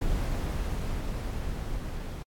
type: noise with level ramp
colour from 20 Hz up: brown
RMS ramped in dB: -28 to -35 dBFS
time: 0.01-2.23 s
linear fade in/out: 10 ms
effects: AAC 64 kbps